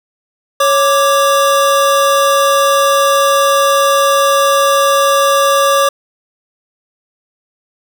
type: tone pair together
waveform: square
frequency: 554.4 / 1174.7 Hz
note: C#5 / D6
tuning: 0 / 0 cents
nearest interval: octave + minor second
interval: 1300 cents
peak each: -12 / -12 dBFS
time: 0.6-5.89 s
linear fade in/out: 5 ms
effects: none